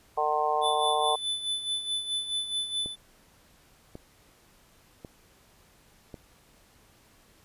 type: harmonic tone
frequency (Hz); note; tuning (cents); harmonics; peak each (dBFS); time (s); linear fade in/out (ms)
151.3; D#3; -48; 3 / 4 / 5 / 6 / 7; -32 / -32 / -27 / -32 / -30; 0.17-1.16; 10
type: tone with tremolo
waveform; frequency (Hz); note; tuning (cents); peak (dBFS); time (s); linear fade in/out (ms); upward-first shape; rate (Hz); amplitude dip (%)
square; 3502; A7; -9; -27; 0.61-2.96; 50; sine; 4.7; 65
type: click train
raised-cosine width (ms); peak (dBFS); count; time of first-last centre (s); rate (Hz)
2; -27; 4; 2.86-6.142; 0.914
effects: pink hiss -60 dBFS RMS until 7.44 s + resampled to 32000 Hz